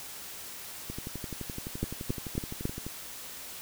two click trains, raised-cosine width 3 ms, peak -24 / -16 dBFS, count 24 / 4, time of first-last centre 0.9-2.866 / 1.83-2.654 s, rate 11.7 / 3.64 Hz, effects white hiss -43 dBFS RMS until 3.61 s

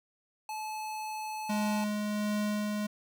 square tone, 863 Hz, A5, 34 cents flat, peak -36 dBFS, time 0.49-1.84 s, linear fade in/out 2 ms
square tone with tremolo, 209.3 Hz, G#3, 14 cents sharp, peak -29 dBFS, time 1.49-2.87 s, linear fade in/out 10 ms, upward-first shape sine, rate 1.4 Hz, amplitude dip 25%
effects none

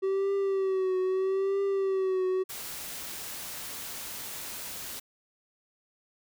triangle tone with vibrato, 383.2 Hz, G4, 39 cents flat, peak -23 dBFS, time 0.02-2.44 s, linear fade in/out 20 ms, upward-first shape triangle, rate 0.78 Hz, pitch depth 60 cents each way
white noise, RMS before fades -39 dBFS, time 2.49-5 s, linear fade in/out 10 ms
effects none

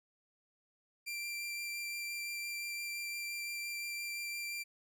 sawtooth tone with vibrato, 2363 Hz, D7, 10 cents sharp, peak -35 dBFS, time 1.06-4.64 s, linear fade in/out 20 ms, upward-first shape sine, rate 5.8 Hz, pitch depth 9 cents each way, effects none

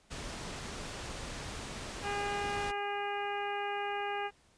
pink low-pass noise, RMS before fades -42 dBFS, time 0.1-2.72 s, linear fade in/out 20 ms, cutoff 9000 Hz, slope 12 dB/octave
harmonic tone, 406.7 Hz, G#4, 36 cents flat, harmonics 1 / 2 / 3 / 4 / 5 / 6 / 7, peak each -39 / -36 / -43 / -42 / -46 / -45 / -47 dBFS, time 2.02-4.31 s, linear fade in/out 50 ms
effects pink hiss -66 dBFS RMS until 4.57 s + resampled to 22050 Hz

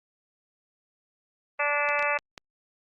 harmonic tone, 291 Hz, D4, 16 cents flat, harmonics 2 / 3 / 4 / 5 / 6 / 7 / 8 / 9, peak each -30 / -32 / -31 / -33 / -33 / -31 / -33 / -31 dBFS, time 1.59-2.18 s, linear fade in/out 10 ms
clicks, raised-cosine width 0.2 ms, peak -22 dBFS, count 5, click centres 1.889 / 1.993 / 2.026 / 2.188 / 2.378 s
effects Opus 48 kbps

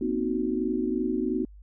sine chord, C half-diminished seventh, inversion third, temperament equal with one note detuned, 238.7 / 261.6 / 311.1 / 370 Hz, Bb3 / C4 / Eb4 / Gb4, +41 / 0 / 0 / 0 cents, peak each -30 dBFS, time 0.01-1.45 s, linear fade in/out 5 ms, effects added 50 Hz sine -45 dBFS peak until 1.62 s

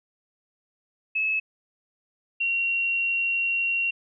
sine tone pair in turn, 2592 / 2746 Hz, E7 / F7, -30 / -30 cents, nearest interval minor second, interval 100 cents, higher second, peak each -22 dBFS, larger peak neither, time 1.15-1.4 / 2.4-3.91 s, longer second, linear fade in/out 10 ms, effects none

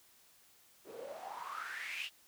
white noise with band-pass filter sweep, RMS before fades -44 dBFS, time 0.84-2.1 s, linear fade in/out 50 ms, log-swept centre 380 to 3000 Hz, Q 8.7, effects white hiss -65 dBFS RMS until 2.27 s

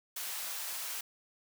white high-pass noise, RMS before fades -39 dBFS, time 0.16-1.01 s, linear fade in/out 5 ms, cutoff 700 Hz, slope 12 dB/octave, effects none

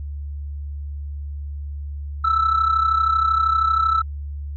sine tone with amplitude modulation, 1318.5 Hz, E6, in tune, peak -11 dBFS, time 2.24-4.02 s, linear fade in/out 10 ms, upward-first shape sine, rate 32.8 Hz, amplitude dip 70%, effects tanh soft clip ceiling -12 dBFS + added 72 Hz sine -27 dBFS peak until 4.56 s

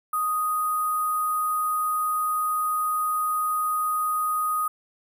sine tone with sample-and-hold, 1244.5 Hz, D#6, in tune, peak -22 dBFS, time 0.13-4.68 s, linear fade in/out 5 ms, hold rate 11025 Hz, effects none

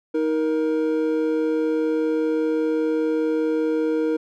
triangle tone pair together, 314.9 / 469.9 Hz, D#4 / A#4, +21 / +14 cents, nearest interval perfect fifth, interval 693 cents, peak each -20 dBFS, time 0.14-4.17 s, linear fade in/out 10 ms, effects none

